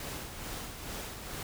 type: noise with tremolo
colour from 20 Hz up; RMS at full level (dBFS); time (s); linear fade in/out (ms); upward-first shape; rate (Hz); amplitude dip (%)
pink; -39; 0-1.43; 2; sine; 2.3; 45
effects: none